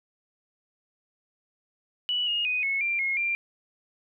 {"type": "tone with pitch steps", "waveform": "sine", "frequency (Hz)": [2950, 2857, 2494, 2192, 2371, 2159, 2377], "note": ["F#7", "F7", "D#7", "C#7", "D7", "C#7", "D7"], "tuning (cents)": [-6, 39, 3, -20, 16, -46, 20], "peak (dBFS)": -24, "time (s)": [2.09, 3.35], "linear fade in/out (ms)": 0, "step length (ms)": 180, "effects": []}